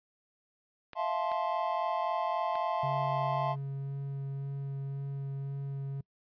clicks, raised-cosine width 0.3 ms, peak -28 dBFS, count 3, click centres 0.933 / 1.317 / 2.555 s
triangle chord, F major seventh, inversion third, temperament just, 654.8 / 698.5 / 873.1 / 1047.7 Hz, E5 / F5 / A5 / C6, -12 / 0 / -14 / +2 cents, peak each -33 dBFS, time 0.95-3.56 s, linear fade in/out 50 ms
triangle tone with vibrato, 138.2 Hz, C#3, 5 cents flat, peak -32 dBFS, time 2.83-6.01 s, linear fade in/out 5 ms, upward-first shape sine, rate 1.9 Hz, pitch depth 9 cents each way
effects noise-tail reverb RT60 0.1 s tail -26 dB re dry + resampled to 11025 Hz

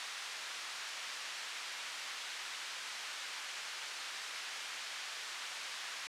pink band-pass noise, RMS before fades -44 dBFS, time 0-6.07 s, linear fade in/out 0 ms, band 1500 to 6000 Hz, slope 12 dB/octave, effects low-pass 11000 Hz 12 dB/octave

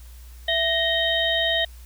harmonic tone with a mistuned harmonic, 622.3 Hz, D#5, in tune, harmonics 1 / 3 / 5 / 6, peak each -25 / -25 / -25 / -25 dBFS, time 0.48-1.65 s, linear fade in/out 5 ms, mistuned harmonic 1, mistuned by +110 cents, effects added 60 Hz sine -40 dBFS peak until 1.85 s + white hiss -53 dBFS RMS until 1.85 s

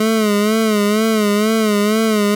25% pulse tone with vibrato, 213.7 Hz, G#3, 50 cents sharp, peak -9 dBFS, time 0-2.35 s, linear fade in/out 5 ms, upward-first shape sine, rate 2.1 Hz, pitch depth 76 cents each way, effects none

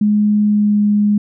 sine tone with pitch glide, 209.2 to 207.3 Hz, G#3 to G#3, +13 to -3 cents, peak -10 dBFS, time 0.01-1.18 s, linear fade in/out 5 ms, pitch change -16 cents, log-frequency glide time 0.42-0.81 s, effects none

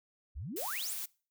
sine exponential sweep, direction up, 53.9 to 11840 Hz, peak -38 dBFS, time 0.35-0.95 s, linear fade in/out 20 ms
blue noise, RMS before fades -39 dBFS, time 0.56-1.06 s, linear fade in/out 10 ms
effects noise-tail reverb RT60 0.4 s tail -24 dB re dry

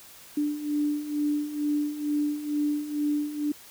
sine beating tone pair, 293.7 / 295.9 Hz, D4 / D4, 0 / +13 cents, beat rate 2.2 Hz, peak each -31 / -26 dBFS, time 0.37-3.52 s, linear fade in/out 5 ms, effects white hiss -49 dBFS RMS until 3.7 s

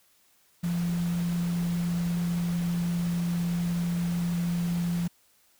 sine tone in noise, 172.6 Hz, F3, 20 cents flat, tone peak -25 dBFS, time 0.63-5.08 s, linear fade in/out 10 ms, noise pink, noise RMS -42 dBFS, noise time 0.63-5.08 s, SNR +14 dB, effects white hiss -64 dBFS RMS until 5.59 s

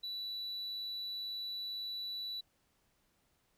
sine tone, 3951 Hz, B7, in tune, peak -36 dBFS, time 0.03-2.41 s, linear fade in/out 10 ms, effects tanh soft clip ceiling -37 dBFS + pink hiss -75 dBFS RMS until 3.57 s

